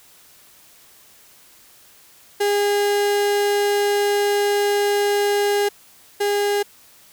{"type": "tone pair in turn", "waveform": "35% pulse", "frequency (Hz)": [408.1, 408.1], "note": ["G#4", "G#4"], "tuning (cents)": [-30, -30], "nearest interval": "unison", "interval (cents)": 0, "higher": "neither", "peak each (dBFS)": [-15, -16], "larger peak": "first", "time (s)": [[2.4, 5.69], [6.2, 6.63]], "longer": "first", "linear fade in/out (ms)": 10, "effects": ["white hiss -50 dBFS RMS until 7.12 s"]}